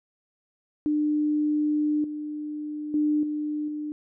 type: tone with level steps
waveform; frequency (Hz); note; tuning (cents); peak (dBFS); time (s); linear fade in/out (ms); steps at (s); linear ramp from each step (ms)
sine; 300; D4; +37; -21 / -30 / -20 / -26 / -29; 0.86-3.92; 0; 2.04 / 2.94 / 3.23 / 3.68; 2
effects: none